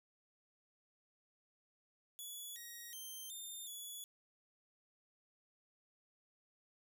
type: tone with pitch steps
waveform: 5% pulse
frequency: 3408 / 1888 / 3133 / 3612 / 3404 Hz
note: G#7 / A#6 / G7 / A7 / G#7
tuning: +44 / +22 / -2 / +45 / +42 cents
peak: -39 dBFS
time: 2.19-4.04 s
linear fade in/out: 0 ms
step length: 370 ms
effects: none